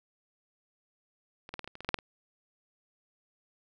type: clicks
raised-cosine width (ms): 0.3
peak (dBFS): -29 / -21 / -21 / -25 / -26 / -29 / -25 / -26 / -13 / -9 / -27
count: 11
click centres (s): 1.491 / 1.54 / 1.593 / 1.644 / 1.676 / 1.754 / 1.806 / 1.847 / 1.89 / 1.943 / 1.988
effects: none